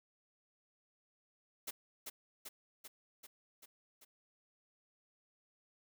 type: noise with echo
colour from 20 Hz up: white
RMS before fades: -42 dBFS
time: 1.67-1.71 s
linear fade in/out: 10 ms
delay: 390 ms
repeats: 6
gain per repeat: -3 dB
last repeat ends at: 4.05 s
effects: none